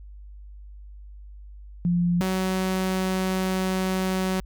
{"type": "tone pair in turn", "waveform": ["sine", "sawtooth"], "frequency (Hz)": [174.4, 187.43], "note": ["F3", "F#3"], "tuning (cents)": [-2, 23], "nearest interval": "minor second", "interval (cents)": 125, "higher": "second", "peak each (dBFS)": -19, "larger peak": "neither", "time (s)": [[1.85, 2.21], [2.21, 4.4]], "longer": "second", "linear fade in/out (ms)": 0, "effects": ["added 50 Hz sine -40 dBFS peak until 4.45 s"]}